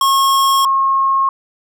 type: tone pair in turn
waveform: square / sine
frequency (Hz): 1087 / 1081.5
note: C#6 / C#6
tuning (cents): -34 / -43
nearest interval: unison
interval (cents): 9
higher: first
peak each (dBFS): -11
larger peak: neither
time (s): 0.01-0.65 / 0.65-1.29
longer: neither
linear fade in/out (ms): 2
effects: none